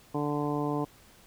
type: harmonic tone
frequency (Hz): 146.83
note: D3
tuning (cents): 0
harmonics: 1 / 2 / 3 / 4 / 5 / 6 / 7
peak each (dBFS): -34 / -31 / -34 / -40 / -38 / -39 / -38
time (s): 0.14-0.85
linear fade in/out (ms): 10
effects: pink hiss -57 dBFS RMS until 1.26 s